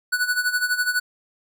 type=tone with tremolo; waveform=square; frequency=1480 Hz; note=F#6; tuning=in tune; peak=-18 dBFS; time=0.12-1 s; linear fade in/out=10 ms; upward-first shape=sine; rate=12 Hz; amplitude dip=75%; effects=none